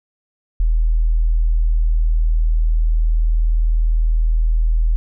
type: tone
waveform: sine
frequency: 40.13 Hz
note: E1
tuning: 46 cents flat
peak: -12 dBFS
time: 0.6-4.96 s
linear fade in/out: 0 ms
effects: none